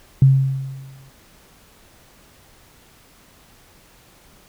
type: tone with exponential decay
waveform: sine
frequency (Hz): 134.4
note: C3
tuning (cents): +47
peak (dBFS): -6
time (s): 0.22-1.1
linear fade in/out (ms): 2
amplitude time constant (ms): 190
effects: pink hiss -51 dBFS RMS until 4.48 s